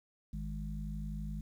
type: harmonic tone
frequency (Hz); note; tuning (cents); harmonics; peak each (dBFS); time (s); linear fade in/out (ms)
51.9; G#1; 0; 1 / 3 / 4; -39 / -42 / -44; 0.33-1.41; 5
effects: 11-bit